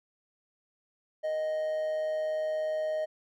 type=tone with amplitude modulation; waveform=triangle; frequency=622.3 Hz; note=D#5; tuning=in tune; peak=-25 dBFS; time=1.23-3.06 s; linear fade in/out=20 ms; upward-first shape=sine; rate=157 Hz; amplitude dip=30%; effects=none